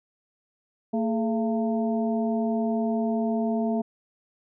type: harmonic tone with a mistuned harmonic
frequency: 226.3 Hz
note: A3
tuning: 49 cents sharp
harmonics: 1 / 2 / 3 / 4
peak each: -24 / -31 / -30 / -40 dBFS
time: 0.93-3.82 s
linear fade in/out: 10 ms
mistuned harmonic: 2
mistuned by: -110 cents
effects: none